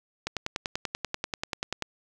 click train, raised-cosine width 0.2 ms, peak -12 dBFS, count 17, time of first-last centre 0.27-1.823 s, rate 10.3 Hz, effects none

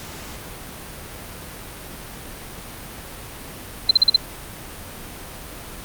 sine tone bursts, 4092 Hz, C8, 39 cents flat, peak -8 dBFS, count 5, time 3.89-4.162 s, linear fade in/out 5 ms, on 20 ms, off 43 ms, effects pink hiss -36 dBFS RMS until 5.84 s + Opus 48 kbps

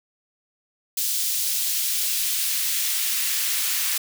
white noise with high-pass filter sweep, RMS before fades -24 dBFS, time 0.97-3.98 s, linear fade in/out 5 ms, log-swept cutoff 4200 to 1700 Hz, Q 0.84, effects none

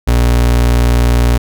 35% pulse tone, 60 Hz, B1, 49 cents flat, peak -6 dBFS, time 0.07-1.38 s, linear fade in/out 10 ms, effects none

